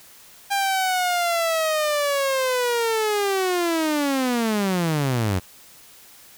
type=linear sweep; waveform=sawtooth; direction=down; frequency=802 to 87.31 Hz; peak=-16 dBFS; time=0.5-5.4 s; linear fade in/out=20 ms; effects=white hiss -48 dBFS RMS until 6.37 s